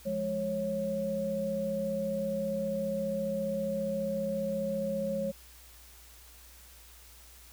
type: tone cluster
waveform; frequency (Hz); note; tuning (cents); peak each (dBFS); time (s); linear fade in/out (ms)
sine; 173.6 / 208.4 / 548; F3 / G#3 / C#5; -10 / +6 / -20; -40 / -35 / -31; 0.05-5.32; 20
effects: added 60 Hz sine -55 dBFS peak until 7.52 s + white hiss -55 dBFS RMS until 7.52 s